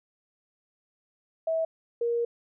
sine tone pair in turn, 649 / 470.4 Hz, E5 / A#4, -27 / +16 cents, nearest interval tritone, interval 557 cents, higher first, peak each -24 dBFS, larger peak neither, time 1.47-1.65 / 2.01-2.25 s, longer second, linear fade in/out 5 ms, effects none

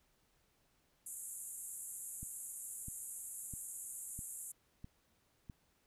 white band-pass noise, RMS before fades -47 dBFS, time 1.06-4.52 s, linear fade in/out 5 ms, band 7000 to 12000 Hz, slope 96 dB/octave
click train, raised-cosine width 5 ms, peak -35 dBFS, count 6, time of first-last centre 2.23-5.498 s, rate 1.53 Hz
effects pink hiss -75 dBFS RMS until 5.86 s

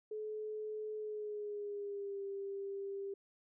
sine tone with pitch glide, 428.8 to 395.5 Hz, A4 to G4, -45 to +15 cents, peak -39 dBFS, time 0.11-3.14 s, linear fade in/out 5 ms, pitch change -140 cents, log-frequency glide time 0.97-2.23 s, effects none

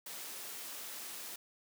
white high-pass noise, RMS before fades -45 dBFS, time 0.06-1.36 s, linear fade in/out 5 ms, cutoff 220 Hz, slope 12 dB/octave, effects none

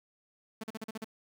sawtooth tone bursts, 220.3 Hz, A3, 2 cents sharp, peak -33 dBFS, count 7, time 0.61-1.045 s, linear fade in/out 5 ms, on 27 ms, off 41 ms, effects 10-bit

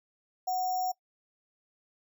sine tone with sample-and-hold, 739 Hz, F#5, 2 cents flat, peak -27 dBFS, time 0.47-0.92 s, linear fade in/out 10 ms, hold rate 6300 Hz, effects noise-tail reverb RT60 0.1 s tail -22 dB re dry

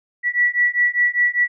sine beating tone pair, 1945 / 1950 Hz, B6 / B6, -27 / -23 cents, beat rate 5 Hz, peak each -18 dBFS, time 0.23-1.48 s, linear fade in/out 50 ms, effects none

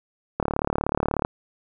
click train, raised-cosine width 1 ms, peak -8 dBFS, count 32, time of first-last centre 0.4-1.249 s, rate 36.5 Hz, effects none

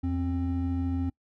triangle tone pair together, 83.97 / 265.6 Hz, E2 / C4, +33 / +26 cents, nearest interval octave + minor sixth, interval 1993 cents, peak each -27 dBFS, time 0.03-1.1 s, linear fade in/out 10 ms, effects noise-tail reverb RT60 0.1 s tail -24 dB re dry

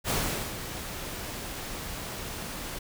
pink noise with ADSR envelope, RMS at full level -27 dBFS, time 0.04-2.79 s, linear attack 58 ms, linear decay 420 ms, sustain -10 dB, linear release 8 ms, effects none

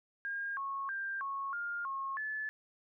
sine tone with pitch steps, 1616 / 1097 / 1587 / 1099 / 1409 / 1085 / 1731 Hz, G#6 / C#6 / G6 / C#6 / F6 / C#6 / A6, -48 / -18 / +21 / -15 / +15 / -37 / -29 cents, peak -35 dBFS, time 0.25-2.49 s, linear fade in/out 0 ms, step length 320 ms, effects none

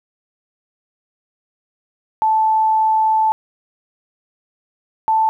sine tone pair in turn, 876 / 881.6 Hz, A5 / A5, -8 / +3 cents, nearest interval unison, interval 11 cents, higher second, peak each -12 dBFS, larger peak neither, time 2.22-3.32 / 5.08-5.29 s, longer first, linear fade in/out 0 ms, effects 9-bit

